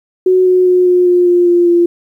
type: tone with pitch steps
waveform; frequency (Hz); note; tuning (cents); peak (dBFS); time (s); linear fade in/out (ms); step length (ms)
sine; 370 / 366.4 / 362.8 / 359.3 / 355.7 / 352.3 / 348.8 / 345.4; F#4 / F#4 / F#4 / F4 / F4 / F4 / F4 / F4; 0 / -17 / -34 / +49 / +32 / +15 / -2 / -19; -6; 0.26-1.86; 5; 200
effects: 8-bit